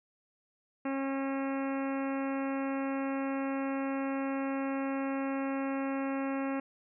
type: harmonic tone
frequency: 271.7 Hz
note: C#4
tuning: 35 cents flat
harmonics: 1 / 2 / 3 / 4 / 5 / 6 / 7 / 8 / 9 / 10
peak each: -32 / -38 / -42 / -44 / -46 / -48 / -49 / -50 / -51 / -52 dBFS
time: 0.85-6.6 s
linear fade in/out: 5 ms
effects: none